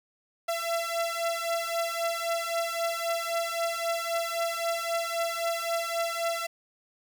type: beating tone pair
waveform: sawtooth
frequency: 671 / 674.8 Hz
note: E5 / E5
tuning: +31 / +40 cents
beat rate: 3.8 Hz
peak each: -27 dBFS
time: 0.48-6.47 s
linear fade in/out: 10 ms
effects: 9-bit